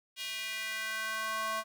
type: tone with high-pass filter sweep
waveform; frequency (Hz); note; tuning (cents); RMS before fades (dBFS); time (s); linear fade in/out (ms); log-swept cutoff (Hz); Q
square; 219.7; A3; -2; -36; 0.16-1.64; 50; 3000 to 920; 2.3
effects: none